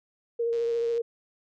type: tone with vibrato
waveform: sine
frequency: 465.9 Hz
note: A#4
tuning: 1 cent flat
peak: -24 dBFS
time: 0.39-1.02 s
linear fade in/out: 10 ms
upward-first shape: triangle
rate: 14 Hz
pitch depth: 23 cents each way
type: click train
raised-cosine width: 0.2 ms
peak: -32 dBFS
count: 58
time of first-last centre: 0.53-0.979 s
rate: 127 Hz
effects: none